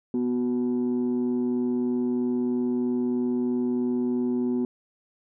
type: tone pair together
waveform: sine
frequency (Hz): 246.9 / 370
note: B3 / F#4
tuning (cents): 0 / 0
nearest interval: perfect fifth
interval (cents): 700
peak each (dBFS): -22 / -27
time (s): 0.14-4.65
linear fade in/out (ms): 2
effects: tanh soft clip ceiling -19 dBFS